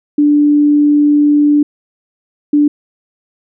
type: tone bursts at uneven times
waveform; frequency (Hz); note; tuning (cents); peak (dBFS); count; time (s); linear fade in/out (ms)
sine; 293.7; D4; 0; -6; 2; 0.18-1.63 / 2.53-2.68; 5
effects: none